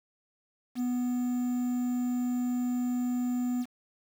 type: tone with quantisation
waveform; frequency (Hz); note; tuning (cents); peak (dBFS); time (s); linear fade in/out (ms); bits
triangle; 246.9; B3; 0; -25; 0.75-3.66; 50; 8
effects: none